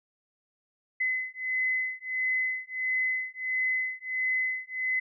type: beating tone pair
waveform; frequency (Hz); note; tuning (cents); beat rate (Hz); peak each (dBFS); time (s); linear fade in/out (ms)
sine; 2030 / 2031.5; B6 / B6; +47 / +48; 1.5; -30; 1-5; 10
effects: none